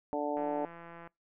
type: harmonic tone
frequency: 146.83 Hz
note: D3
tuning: in tune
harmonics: 2 / 3 / 4 / 5 / 6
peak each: -36 / -38 / -35 / -38 / -38 dBFS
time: 0.13-0.65 s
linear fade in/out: 0 ms
type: click train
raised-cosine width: 0.5 ms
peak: -33 dBFS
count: 120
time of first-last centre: 0.37-1.074 s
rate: 169 Hz
effects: noise-tail reverb RT60 0.2 s tail -25 dB re dry + low-pass 2000 Hz 12 dB/octave